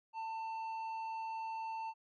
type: tone with tanh clipping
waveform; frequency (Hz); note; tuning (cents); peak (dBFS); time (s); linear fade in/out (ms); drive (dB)
sine; 894; A5; +27; -40; 0.13-1.94; 50; 7
effects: none